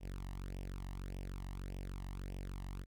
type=tone with flanger; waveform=sawtooth; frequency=46.7 Hz; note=F#1; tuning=17 cents sharp; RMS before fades=-44 dBFS; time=0-2.86 s; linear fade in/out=50 ms; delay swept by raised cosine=0.35 to 1.05 ms; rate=1.7 Hz; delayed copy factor=+0.75; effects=none